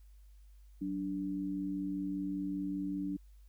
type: tone pair together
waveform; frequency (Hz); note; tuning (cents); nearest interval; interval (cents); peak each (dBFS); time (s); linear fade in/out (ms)
sine; 186.41 / 291.5; F#3 / D4; +13 / -13; minor sixth; 774; -39 / -35; 0.81-3.17; 10
effects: added 50 Hz sine -54 dBFS peak until 3.48 s + white hiss -75 dBFS RMS until 3.48 s